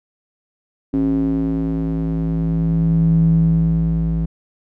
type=tone with band-pass filter sweep; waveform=square; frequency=54.8 Hz; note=A1; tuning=6 cents flat; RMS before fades=-17 dBFS; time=0.93-4.26 s; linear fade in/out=10 ms; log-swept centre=280 to 130 Hz; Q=5; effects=none